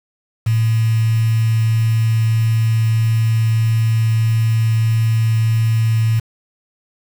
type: tone with quantisation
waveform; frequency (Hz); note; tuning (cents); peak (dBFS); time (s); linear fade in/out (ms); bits
sine; 112.3; A2; +36; -12; 0.46-6.2; 10; 5
effects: none